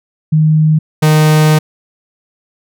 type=tone pair in turn; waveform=sine / 45% pulse; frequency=155.56 / 154.31 Hz; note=D#3 / D#3; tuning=0 / -14 cents; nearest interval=unison; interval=14 cents; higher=first; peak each=-6 dBFS; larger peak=neither; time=0.32-0.79 / 1.02-1.59 s; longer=second; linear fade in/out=10 ms; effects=none